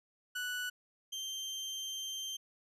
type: tone pair in turn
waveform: 30% pulse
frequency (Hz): 1480 / 3145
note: F#6 / G7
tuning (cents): 0 / +5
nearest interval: octave + minor second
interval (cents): 1305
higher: second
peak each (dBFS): -33 / -35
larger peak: first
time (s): 0.35-0.7 / 1.12-2.37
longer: second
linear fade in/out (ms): 10
effects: resampled to 32000 Hz